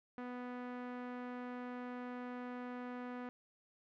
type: tone with low-pass filter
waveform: sawtooth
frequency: 247.3 Hz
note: B3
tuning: 3 cents sharp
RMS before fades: -45 dBFS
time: 0.18-3.29 s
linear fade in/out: 0 ms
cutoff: 1700 Hz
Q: 1.2
effects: none